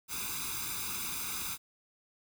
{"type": "noise with comb filter", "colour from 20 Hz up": "white", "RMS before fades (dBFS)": -37, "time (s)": [0.08, 1.58], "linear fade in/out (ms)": 50, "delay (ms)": 0.81, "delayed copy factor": 1, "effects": []}